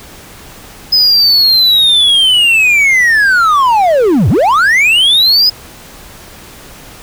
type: linear two-way sweep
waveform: triangle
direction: down then up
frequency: 5080 to 79 to 5080 Hz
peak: -4 dBFS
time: 0.92-5.5 s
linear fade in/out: 10 ms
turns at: 4.29 s
effects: pink hiss -34 dBFS RMS until 7.02 s